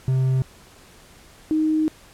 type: tone pair in turn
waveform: triangle / sine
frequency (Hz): 130.81 / 311.9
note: C3 / D#4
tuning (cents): 0 / +4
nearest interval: octave + minor third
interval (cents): 1504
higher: second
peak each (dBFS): -15 / -17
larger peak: first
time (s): 0.08-0.42 / 1.51-1.88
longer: second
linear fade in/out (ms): 0
effects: pink hiss -49 dBFS RMS until 2.13 s + low-pass 12000 Hz 12 dB/octave